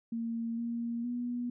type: tone with pitch steps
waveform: sine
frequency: 230.1 / 234.2 / 242.8 Hz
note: A#3 / A#3 / B3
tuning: -22 / +8 / -29 cents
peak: -32 dBFS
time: 0.12-1.5 s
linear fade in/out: 5 ms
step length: 460 ms
effects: none